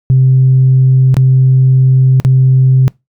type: tone with dropouts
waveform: sine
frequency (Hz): 130.81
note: C3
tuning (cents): 0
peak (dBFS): -3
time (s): 0.1-2.88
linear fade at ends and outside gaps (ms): 0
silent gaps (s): 1.143-1.168 / 2.2-2.249
effects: noise-tail reverb RT60 0.2 s tail -24 dB re dry + tanh soft clip ceiling 0 dBFS